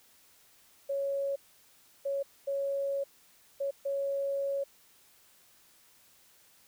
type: tone bursts at uneven times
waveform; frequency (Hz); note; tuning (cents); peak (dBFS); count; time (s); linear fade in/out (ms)
sine; 555; C#5; +2; -29; 5; 0.89-1.36 / 2.05-2.23 / 2.47-3.04 / 3.6-3.71 / 3.85-4.64; 10
effects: white hiss -62 dBFS RMS until 6.67 s